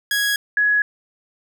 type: tone pair in turn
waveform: sawtooth / sine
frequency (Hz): 1661.2 / 1678.6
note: G#6 / G#6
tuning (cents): 0 / +18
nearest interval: unison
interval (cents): 18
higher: second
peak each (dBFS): -14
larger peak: neither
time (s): 0.11-0.36 / 0.57-0.82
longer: neither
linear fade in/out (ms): 2
effects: none